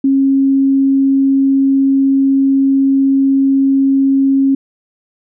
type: tone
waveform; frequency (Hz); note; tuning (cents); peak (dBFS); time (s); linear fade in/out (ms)
sine; 271.6; C#4; -35; -8; 0.04-4.55; 5
effects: none